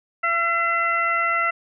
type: harmonic tone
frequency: 677 Hz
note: E5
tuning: 46 cents sharp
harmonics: 1 / 2 / 3 / 4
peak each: -29 / -21 / -23 / -31 dBFS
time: 0.23-1.51 s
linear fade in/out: 10 ms
effects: none